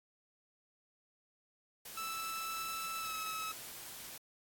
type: noise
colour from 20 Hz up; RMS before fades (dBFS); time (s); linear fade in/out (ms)
white; -48; 1.85-4.18; 5
type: tone with pitch glide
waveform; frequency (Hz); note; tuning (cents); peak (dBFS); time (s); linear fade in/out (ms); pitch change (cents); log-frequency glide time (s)
sawtooth; 1318.5 to 1292.9; E6 to E6; 0 to -34; -35; 1.97-3.52; 5; -34; 3-3.12
effects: AAC 64 kbps